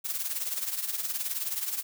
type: noise with tremolo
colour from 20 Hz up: blue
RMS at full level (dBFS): -29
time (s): 0.04-1.83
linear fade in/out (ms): 20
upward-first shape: triangle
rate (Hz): 19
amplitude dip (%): 75
effects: none